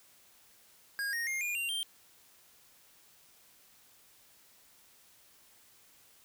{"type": "tone with pitch steps", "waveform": "square", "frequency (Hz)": [1629, 1860.5, 2125, 2427, 2771, 3165], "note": ["G#6", "A#6", "C7", "D#7", "F7", "G7"], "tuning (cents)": [-34, -4, 26, -44, -14, 16], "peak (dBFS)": -33, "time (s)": [0.99, 1.83], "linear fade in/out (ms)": 0, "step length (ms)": 140, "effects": ["white hiss -62 dBFS RMS until 6.24 s"]}